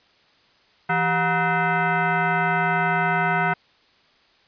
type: tone with frequency modulation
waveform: sine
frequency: 392 Hz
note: G4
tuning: in tune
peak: -18 dBFS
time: 0.89-3.54 s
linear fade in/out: 10 ms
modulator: 557 Hz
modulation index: 2.9
effects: white hiss -58 dBFS RMS until 4.47 s + resampled to 11025 Hz

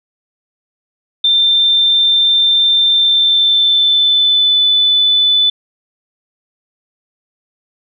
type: tone with pitch glide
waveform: sine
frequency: 3577 to 3497 Hz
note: A7 to A7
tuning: +28 to -11 cents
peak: -8 dBFS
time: 1.24-5.5 s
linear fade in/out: 5 ms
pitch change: -39 cents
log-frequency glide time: 2.89-4.6 s
effects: none

